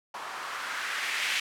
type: noise with low-pass filter sweep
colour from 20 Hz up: violet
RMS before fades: -33 dBFS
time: 0.14-1.4 s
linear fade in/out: 5 ms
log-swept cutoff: 970 to 2400 Hz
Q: 2
effects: none